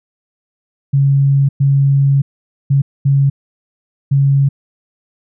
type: tone bursts at uneven times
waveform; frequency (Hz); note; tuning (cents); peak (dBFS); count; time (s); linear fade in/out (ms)
sine; 138.59; C#3; 0; -8; 5; 0.93-1.49 / 1.6-2.22 / 2.7-2.82 / 3.05-3.3 / 4.11-4.49; 10
effects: none